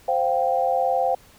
sine chord, C suspended fourth, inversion none, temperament equal with one note detuned, 523.3 / 704.9 / 784 Hz, C5 / F5 / G5, 0 / +16 / 0 cents, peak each -23 dBFS, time 0.08-1.15 s, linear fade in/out 5 ms, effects pink hiss -52 dBFS RMS until 1.38 s

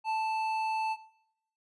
triangle tone with hard clipping, 880 Hz, A5, in tune, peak -30 dBFS, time 0.04-0.97 s, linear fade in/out 50 ms, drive 12 dB, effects noise-tail reverb RT60 0.7 s tail -17 dB re dry + resampled to 24000 Hz

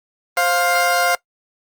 20% pulse tone pair together, 526 / 702.1 Hz, C5 / F5, +9 / +9 cents, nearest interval perfect fourth, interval 500 cents, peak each -16 / -11 dBFS, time 0.37-1.15 s, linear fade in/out 2 ms, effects noise-tail reverb RT60 0.1 s tail -21 dB re dry + Opus 32 kbps

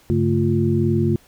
sine tone cluster, 99.2 / 142.1 / 221.7 / 349.5 Hz, G2 / C#3 / A3 / F4, +21 / +43 / +13 / +1 cents, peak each -21 dBFS, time 0.1-1.16 s, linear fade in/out 0 ms, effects pink hiss -53 dBFS RMS until 1.27 s

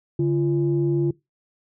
sine tone pair together, 143.59 / 343.1 Hz, D3 / F4, -39 / -31 cents, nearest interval octave + minor third, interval 1508 cents, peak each -20 dBFS, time 0.19-1.11 s, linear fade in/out 5 ms, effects noise-tail reverb RT60 0.2 s tail -22 dB re dry + tanh soft clip ceiling -12 dBFS

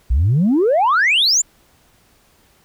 sine exponential sweep, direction up, 55 to 7490 Hz, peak -10 dBFS, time 0.1-1.42 s, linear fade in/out 10 ms, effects tanh soft clip ceiling -9 dBFS + pink hiss -55 dBFS RMS until 2.64 s

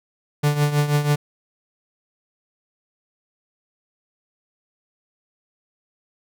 45% pulse tone with tremolo, 146.83 Hz, D3, in tune, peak -14 dBFS, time 0.43-1.16 s, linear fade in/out 10 ms, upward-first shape triangle, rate 6.2 Hz, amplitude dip 75%, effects none

